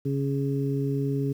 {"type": "harmonic tone", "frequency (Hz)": 138.59, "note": "C#3", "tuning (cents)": 0, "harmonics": [1, 2, 3], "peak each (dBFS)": [-26, -29, -31], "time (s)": [0.05, 1.33], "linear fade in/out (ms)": 10, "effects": ["9-bit"]}